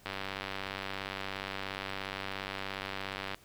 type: click train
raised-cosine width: 0.3 ms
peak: -20 dBFS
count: 320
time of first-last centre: 0.06-3.345 s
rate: 97.1 Hz
effects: pink hiss -60 dBFS RMS until 3.44 s